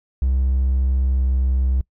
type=tone with pitch glide; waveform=triangle; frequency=65.3 to 64.77 Hz; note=C2 to C2; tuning=-3 to -17 cents; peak=-13 dBFS; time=0.22-1.81 s; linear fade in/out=0 ms; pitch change=-14 cents; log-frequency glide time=1.15-1.21 s; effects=noise-tail reverb RT60 0.1 s tail -25 dB re dry + tanh soft clip ceiling -9 dBFS